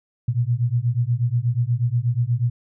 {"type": "beating tone pair", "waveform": "sine", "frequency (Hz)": [116.2, 124.5], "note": ["A#2", "B2"], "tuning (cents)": [-5, 14], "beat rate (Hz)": 8.3, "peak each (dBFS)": -21, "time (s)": [0.28, 2.5], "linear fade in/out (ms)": 5, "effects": []}